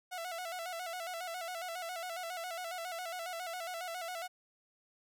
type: tone with vibrato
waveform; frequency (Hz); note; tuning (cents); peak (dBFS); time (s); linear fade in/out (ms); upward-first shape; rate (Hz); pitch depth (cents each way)
sawtooth; 698.5; F5; 0; -35; 0.11-4.28; 20; square; 7.3; 79
effects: none